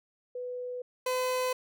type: tone pair in turn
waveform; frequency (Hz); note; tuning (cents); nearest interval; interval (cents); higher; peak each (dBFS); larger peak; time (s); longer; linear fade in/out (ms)
sine / 30% pulse; 496.1 / 508; B4 / B4; +8 / +49; unison; 41; second; -34 / -25; second; 0.35-0.82 / 1.06-1.53; neither; 5
effects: none